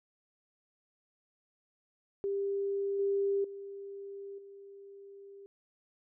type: tone with level steps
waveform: sine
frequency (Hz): 397.2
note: G4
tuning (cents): +23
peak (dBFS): -30 / -27 / -41 / -48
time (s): 2.24-5.46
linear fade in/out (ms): 0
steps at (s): 2.99 / 3.44 / 4.38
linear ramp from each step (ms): 5
effects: none